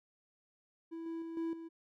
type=tone with level steps; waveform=triangle; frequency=329.6 Hz; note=E4; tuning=in tune; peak=-39 / -36 / -39 / -32 / -42 dBFS; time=0.91-1.69 s; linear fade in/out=20 ms; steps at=1.06 / 1.22 / 1.37 / 1.53 s; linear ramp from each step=2 ms; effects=none